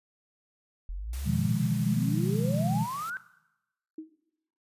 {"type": "exponential sweep", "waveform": "sine", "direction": "up", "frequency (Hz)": [40.92, 1568], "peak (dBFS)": -32, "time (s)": [0.89, 3.17], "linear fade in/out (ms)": 0}
{"type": "noise", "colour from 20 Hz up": "white", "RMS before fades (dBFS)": -45, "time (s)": [1.13, 3.1], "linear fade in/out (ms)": 2}
{"type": "chord", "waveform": "sine", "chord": "F half-diminished seventh", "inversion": "second", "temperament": "equal", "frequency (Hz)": [123.47, 155.56, 174.61, 207.7], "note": ["Cb3", "Eb3", "F3", "Ab3"], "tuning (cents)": [0, 0, 0, 0], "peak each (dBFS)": -30, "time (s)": [1.24, 2.87], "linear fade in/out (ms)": 50}
{"type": "tone with exponential decay", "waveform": "sine", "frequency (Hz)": 316, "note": "D#4", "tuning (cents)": 27, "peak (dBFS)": -33, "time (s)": [3.98, 4.16], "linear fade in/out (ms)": 5, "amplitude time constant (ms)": 37}
{"effects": ["noise-tail reverb RT60 0.9 s tail -17 dB re dry", "resampled to 32000 Hz"]}